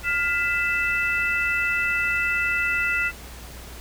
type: tone cluster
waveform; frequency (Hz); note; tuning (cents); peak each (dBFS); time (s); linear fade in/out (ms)
sine; 1410 / 1999 / 2640; F6 / B6 / E7; +16 / +20 / +2; -25; 0.03-3.12; 50
effects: added 60 Hz sine -40 dBFS peak until 3.8 s + pink hiss -42 dBFS RMS until 3.8 s